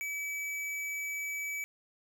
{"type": "tone", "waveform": "square", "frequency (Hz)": 2292, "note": "D7", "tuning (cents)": -43, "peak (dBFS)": -35, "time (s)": [0.01, 1.64], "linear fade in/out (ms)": 0, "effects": []}